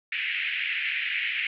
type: band-pass noise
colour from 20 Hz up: white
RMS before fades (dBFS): -29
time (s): 0.12-1.47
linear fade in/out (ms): 2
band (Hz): 1800 to 2800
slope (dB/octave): 48
effects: none